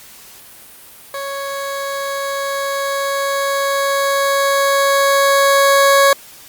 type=tone with level ramp; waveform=20% pulse; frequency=554.4 Hz; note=C#5; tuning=in tune; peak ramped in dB=-18 to -3 dBFS; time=1.14-6.13 s; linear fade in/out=2 ms; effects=white hiss -40 dBFS RMS until 6.48 s + Opus 48 kbps

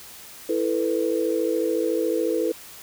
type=chord; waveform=sine; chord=E suspended fourth; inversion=none; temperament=equal; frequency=329.6 / 440 / 493.9 Hz; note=E4 / A4 / B4; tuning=0 / 0 / 0 cents; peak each=-25 dBFS; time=0.49-2.52 s; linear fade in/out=5 ms; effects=white hiss -43 dBFS RMS until 2.82 s

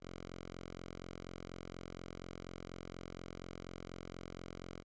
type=tone; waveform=5% pulse; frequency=44.17 Hz; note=F1; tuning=20 cents sharp; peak=-35 dBFS; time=0-4.84 s; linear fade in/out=50 ms; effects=resampled to 16000 Hz

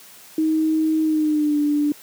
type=tone with pitch glide; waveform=sine; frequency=315.2 to 294.1 Hz; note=D#4 to D4; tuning=+23 to +3 cents; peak=-16 dBFS; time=0.38-1.92 s; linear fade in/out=2 ms; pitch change=-120 cents; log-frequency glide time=1.02-1.58 s; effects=white hiss -45 dBFS RMS until 2.02 s + high-pass 150 Hz 12 dB/octave

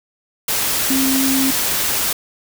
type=tone in noise; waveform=sine; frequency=266.9 Hz; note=C4; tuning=35 cents sharp; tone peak=-16 dBFS; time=0.9-1.51 s; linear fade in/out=5 ms; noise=white; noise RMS=-19 dBFS; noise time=0.48-2.13 s; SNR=0 dB; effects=none

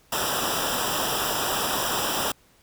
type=noise with comb filter; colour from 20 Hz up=pink; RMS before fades=-26 dBFS; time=0.12-2.32 s; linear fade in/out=5 ms; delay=0.46 ms; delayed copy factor=-0.9; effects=pink hiss -59 dBFS RMS until 2.62 s

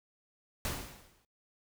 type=noise with exponential decay; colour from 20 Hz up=pink; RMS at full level=-33 dBFS; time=0.65-1.25 s; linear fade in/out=1 ms; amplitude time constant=130 ms; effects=noise-tail reverb RT60 0.2 s tail -25 dB re dry

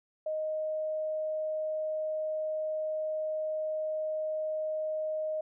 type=tone; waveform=sine; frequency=622.3 Hz; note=D#5; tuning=in tune; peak=-30 dBFS; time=0.26-5.41 s; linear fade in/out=5 ms; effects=none

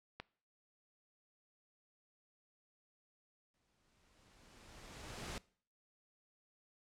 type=click; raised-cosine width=0.3 ms; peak=-28 dBFS; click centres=0.2 s
type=noise with exponential growth; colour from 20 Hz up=pink; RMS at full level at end=-43 dBFS; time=3.54-5.38 s; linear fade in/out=1 ms; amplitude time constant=400 ms
effects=noise-tail reverb RT60 0.5 s tail -22 dB re dry + low-pass 8000 Hz 12 dB/octave

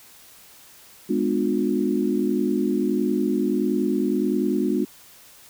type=chord; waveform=sine; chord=G# diminished seventh; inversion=none; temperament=just; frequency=207.7 / 249.2 / 299 / 358.8 Hz; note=G#3 / B3 / D4 / F4; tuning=0 / +16 / +31 / +47 cents; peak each=-25 dBFS; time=1.09-4.85 s; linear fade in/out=10 ms; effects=white hiss -49 dBFS RMS until 5.49 s

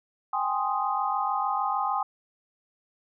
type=chord; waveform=sine; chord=Ab major seventh; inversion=third; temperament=equal; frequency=784 / 830.6 / 1046.5 / 1244.5 Hz; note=G5 / Ab5 / C6 / Eb6; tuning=0 / 0 / 0 / 0 cents; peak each=-30 dBFS; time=0.33-2.03 s; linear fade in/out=5 ms; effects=none

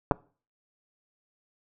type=clicks; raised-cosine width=1 ms; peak=-7 / -11 dBFS; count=2; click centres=0.112 / 0.119 s; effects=noise-tail reverb RT60 0.4 s tail -23 dB re dry

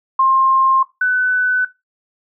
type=tone pair in turn; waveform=sine; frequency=1061 / 1500.5 Hz; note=C6 / F#6; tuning=+24 / +24 cents; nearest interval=tritone; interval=600 cents; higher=second; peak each=-10 / -12 dBFS; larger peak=first; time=0.19-0.83 / 1.01-1.65 s; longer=neither; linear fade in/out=5 ms; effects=noise-tail reverb RT60 0.2 s tail -17 dB re dry

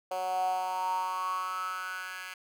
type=tone with high-pass filter sweep; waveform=10% pulse; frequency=185 Hz; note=F#3; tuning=in tune; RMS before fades=-33 dBFS; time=0.11-2.34 s; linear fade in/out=5 ms; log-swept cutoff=630 to 1800 Hz; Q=8.8; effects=none

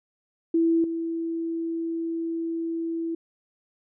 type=tone with level steps; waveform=sine; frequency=330.7 Hz; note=E4; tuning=6 cents sharp; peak=-18 / -26 dBFS; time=0.54-3.15 s; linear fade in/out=5 ms; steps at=0.84 s; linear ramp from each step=2 ms; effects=none

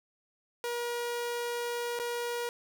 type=tone with dropouts; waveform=sawtooth; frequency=477.8 Hz; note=A#4; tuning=43 cents sharp; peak=-28 dBFS; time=0.64-2.49 s; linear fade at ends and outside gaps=1 ms; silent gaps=1.99-1.997 s; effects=none

